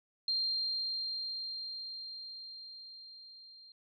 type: tone with level ramp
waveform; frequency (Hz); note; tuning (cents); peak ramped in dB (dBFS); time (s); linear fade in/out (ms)
sine; 4186; C8; 0; -29 to -53; 0.28-3.72; 2
effects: none